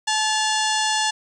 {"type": "harmonic tone with a mistuned harmonic", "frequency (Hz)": 865, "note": "A5", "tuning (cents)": -30, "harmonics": [1, 2, 3, 4, 5, 6, 7, 8, 9, 10], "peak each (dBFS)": [-23, -26, -28, -29, -30, -31, -31, -32, -33, -33], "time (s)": [0.07, 1.11], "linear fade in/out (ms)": 10, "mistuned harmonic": 3, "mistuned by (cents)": 140, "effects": ["9-bit"]}